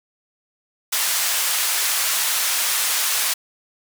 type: band-pass noise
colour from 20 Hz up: white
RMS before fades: -21 dBFS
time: 0.92-3.34 s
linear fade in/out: 10 ms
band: 890 to 14000 Hz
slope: 12 dB/octave
effects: none